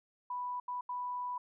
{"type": "tone bursts at uneven times", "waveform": "sine", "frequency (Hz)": 987.8, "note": "B5", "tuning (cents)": 0, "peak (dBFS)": -35, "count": 3, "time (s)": [[0.3, 0.6], [0.68, 0.81], [0.89, 1.38]], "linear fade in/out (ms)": 5, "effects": []}